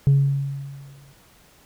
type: tone with exponential decay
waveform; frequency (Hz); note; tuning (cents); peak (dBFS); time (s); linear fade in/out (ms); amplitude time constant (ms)
sine; 138.9; C#3; +4; -9; 0.07-1.13; 0; 230
effects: tanh soft clip ceiling -10 dBFS + pink hiss -54 dBFS RMS until 1.65 s